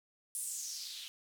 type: noise with band-pass filter sweep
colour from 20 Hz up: blue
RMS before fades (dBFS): -42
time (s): 0.35-1.08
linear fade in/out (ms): 0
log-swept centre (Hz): 10000 to 3100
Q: 3.6
effects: none